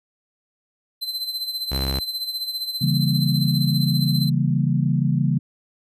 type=tone with tremolo; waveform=45% pulse; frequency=4068 Hz; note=C8; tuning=50 cents flat; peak=-22 dBFS; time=1.01-4.3 s; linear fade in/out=20 ms; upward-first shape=sine; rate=15 Hz; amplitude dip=65%
type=tone; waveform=sawtooth; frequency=67 Hz; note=C2; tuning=42 cents sharp; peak=-19 dBFS; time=1.71-2 s; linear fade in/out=10 ms
type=chord; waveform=sine; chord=C# diminished seventh; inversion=none; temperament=equal; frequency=138.59 / 164.81 / 196 / 233.1 Hz; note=C#3 / E3 / G3 / Bb3; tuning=0 / 0 / 0 / 0 cents; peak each=-20 / -22 / -26 / -26 dBFS; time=2.81-5.39 s; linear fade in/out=10 ms
effects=resampled to 32000 Hz